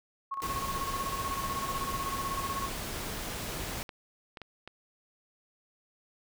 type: tone with tremolo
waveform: sine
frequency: 1095 Hz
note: C#6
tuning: 22 cents flat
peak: -31 dBFS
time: 0.31-2.69 s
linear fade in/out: 10 ms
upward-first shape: square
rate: 16 Hz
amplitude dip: 60%
type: noise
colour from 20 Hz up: pink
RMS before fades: -37 dBFS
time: 0.42-3.83 s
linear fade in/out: 0 ms
type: clicks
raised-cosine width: 0.3 ms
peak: -27 dBFS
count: 8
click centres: 2.107 / 2.96 / 3.534 / 3.821 / 3.892 / 4.372 / 4.417 / 4.676 s
effects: none